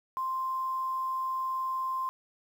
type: tone with quantisation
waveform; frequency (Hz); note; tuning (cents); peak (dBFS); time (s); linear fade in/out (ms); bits
sine; 1046.5; C6; 0; -29; 0.17-2.09; 0; 9
effects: none

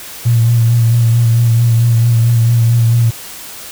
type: tone with vibrato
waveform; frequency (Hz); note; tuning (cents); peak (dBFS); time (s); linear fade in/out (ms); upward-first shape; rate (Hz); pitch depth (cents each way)
triangle; 116.54; A#2; 0; -3; 0.25-3.11; 20; sine; 4.5; 33
effects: tanh soft clip ceiling -5 dBFS + white hiss -30 dBFS RMS until 3.71 s

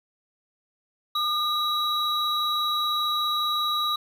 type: tone pair together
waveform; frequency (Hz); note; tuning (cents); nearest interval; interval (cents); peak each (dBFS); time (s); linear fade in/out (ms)
triangle; 1213 / 3881; D#6 / B7; -44 / -31; octave + minor sixth; 2013; -24; 1.15-3.96; 5
effects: 10-bit

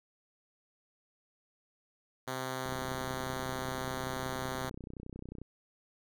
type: tone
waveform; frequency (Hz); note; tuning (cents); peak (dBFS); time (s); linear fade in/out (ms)
5% pulse; 130; C3; -11; -24; 2.27-4.7; 10
type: click train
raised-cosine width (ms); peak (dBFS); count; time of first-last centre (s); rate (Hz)
3; -31; 87; 2.66-5.416; 31.2
effects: none

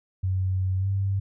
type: tone with pitch glide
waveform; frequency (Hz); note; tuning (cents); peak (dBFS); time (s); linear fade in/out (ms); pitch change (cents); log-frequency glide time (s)
sine; 93.8 to 97.78; F#2 to G2; +24 to -4; -22; 0.23-1.2; 10; +72; 0.78-0.87
effects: none

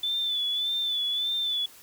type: tone with vibrato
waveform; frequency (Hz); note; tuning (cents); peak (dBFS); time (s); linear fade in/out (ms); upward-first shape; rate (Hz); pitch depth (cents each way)
sine; 3496; A7; -12; -25; 0.03-1.66; 5; sine; 1.7; 49
effects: white hiss -51 dBFS RMS until 1.82 s

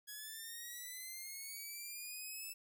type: linear sweep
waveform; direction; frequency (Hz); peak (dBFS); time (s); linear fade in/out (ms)
5% pulse; up; 1664 to 2637; -36; 0.07-2.54; 20
effects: none

